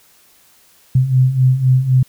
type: beating tone pair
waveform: sine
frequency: 126.6 / 130.5 Hz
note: B2 / C3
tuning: +43 / -4 cents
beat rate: 3.9 Hz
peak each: -16 / -11 dBFS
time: 0.95-2.03 s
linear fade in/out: 5 ms
effects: white hiss -51 dBFS RMS until 2.08 s